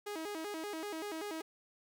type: tone with vibrato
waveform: sawtooth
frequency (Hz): 363.6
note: F#4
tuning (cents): -30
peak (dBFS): -35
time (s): 0.06-1.42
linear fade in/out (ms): 10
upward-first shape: square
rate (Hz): 5.2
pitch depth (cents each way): 220
effects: 12-bit